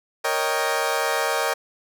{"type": "chord", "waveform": "20% pulse", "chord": "Eb dominant seventh", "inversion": "second", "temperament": "equal", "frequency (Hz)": [466.2, 554.4, 622.3, 784], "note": ["Bb4", "Db5", "Eb5", "G5"], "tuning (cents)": [0, 0, 0, 0], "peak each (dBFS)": -22, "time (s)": [0.24, 1.54], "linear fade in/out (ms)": 10, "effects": []}